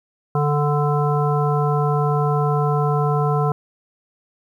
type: harmonic tone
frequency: 146.83 Hz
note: D3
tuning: in tune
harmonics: 1 / 3 / 5 / 7 / 9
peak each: -18 / -23 / -25 / -26 / -28 dBFS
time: 0.35-3.52 s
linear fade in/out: 2 ms
effects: 9-bit